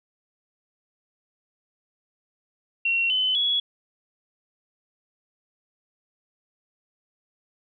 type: tone with pitch steps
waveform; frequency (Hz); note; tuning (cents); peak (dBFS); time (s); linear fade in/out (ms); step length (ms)
sine; 2734 / 3034 / 3366; F7 / F#7 / G#7; -37 / +43 / +23; -20; 2.85-3.6; 5; 250
effects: none